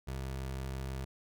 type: tone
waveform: 25% pulse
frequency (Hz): 66.1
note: C2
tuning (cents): +18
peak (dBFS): -33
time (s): 0.07-1.05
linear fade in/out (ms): 10
effects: none